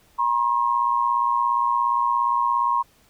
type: tone pair together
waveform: sine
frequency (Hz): 957 / 1074.2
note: A#5 / C6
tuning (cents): +45 / +45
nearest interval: major second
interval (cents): 200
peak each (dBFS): -21 / -21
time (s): 0.18-2.83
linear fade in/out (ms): 20
effects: pink hiss -58 dBFS RMS until 3.09 s